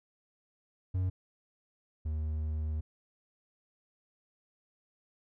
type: tone pair in turn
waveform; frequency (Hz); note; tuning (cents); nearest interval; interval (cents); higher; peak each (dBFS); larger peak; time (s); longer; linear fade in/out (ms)
triangle; 92.5 / 77.33; F#2 / D#2; 0 / -10; minor third; 310; first; -26 / -29; first; 0.94-1.1 / 2.05-2.81; second; 10
effects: none